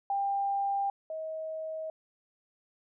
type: tone pair in turn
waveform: sine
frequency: 795 / 634.8 Hz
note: G5 / D#5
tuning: +24 / +35 cents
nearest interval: major third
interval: 389 cents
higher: first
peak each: -27 / -34 dBFS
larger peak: first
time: 0.1-0.9 / 1.1-1.9 s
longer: neither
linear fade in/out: 2 ms
effects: none